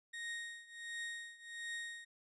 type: tone with tremolo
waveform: 35% pulse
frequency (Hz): 1864.7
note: A#6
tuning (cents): 0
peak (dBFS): -38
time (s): 0.13-2.05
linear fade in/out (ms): 10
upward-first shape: triangle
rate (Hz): 1.4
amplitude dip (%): 90
effects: resampled to 22050 Hz